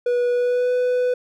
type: tone with pitch glide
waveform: triangle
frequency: 487.3 to 497.5 Hz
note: B4 to B4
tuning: -23 to +13 cents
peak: -15 dBFS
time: 0.06-1.14 s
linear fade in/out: 5 ms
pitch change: +36 cents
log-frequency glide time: 0.31-0.72 s
effects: none